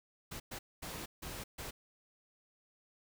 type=noise bursts at uneven times; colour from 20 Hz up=pink; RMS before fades=-44 dBFS; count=5; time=0.31-0.4 / 0.51-0.59 / 0.82-1.06 / 1.22-1.44 / 1.58-1.71 s; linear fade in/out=10 ms; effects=none